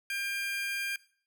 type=tone pair together; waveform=35% pulse; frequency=1599.8 / 2397 Hz; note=G6 / D7; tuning=+35 / +35 cents; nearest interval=perfect fifth; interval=700 cents; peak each=-34 / -32 dBFS; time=0.1-0.96 s; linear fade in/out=2 ms; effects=noise-tail reverb RT60 0.5 s tail -19 dB re dry